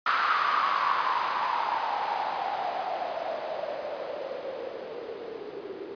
violet noise with low-pass filter sweep, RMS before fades -30 dBFS, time 0.06-5.95 s, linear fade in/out 5 ms, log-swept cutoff 1300 to 380 Hz, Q 6.6, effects resampled to 11025 Hz

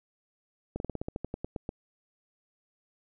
slowing click train, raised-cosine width 2 ms, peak -20 dBFS, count 13, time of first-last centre 0.76-1.691 s, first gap 41 ms, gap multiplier 1.11, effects none

